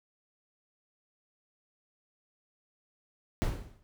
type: noise with exponential decay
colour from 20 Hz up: brown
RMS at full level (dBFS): -25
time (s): 3.42-3.83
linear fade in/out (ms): 0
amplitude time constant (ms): 87
effects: none